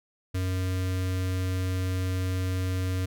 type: tone with notch filter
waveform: square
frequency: 92.6 Hz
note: F#2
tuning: 2 cents sharp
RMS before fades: -28 dBFS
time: 0.34-3.06 s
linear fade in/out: 10 ms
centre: 850 Hz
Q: 1.6
effects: none